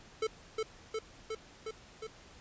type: tone with echo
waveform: square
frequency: 440 Hz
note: A4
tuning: in tune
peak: -30 dBFS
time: 0.22-0.27 s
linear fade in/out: 5 ms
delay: 360 ms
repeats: 5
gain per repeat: -2 dB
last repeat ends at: 2.07 s
effects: pink hiss -56 dBFS RMS until 2.4 s + resampled to 16000 Hz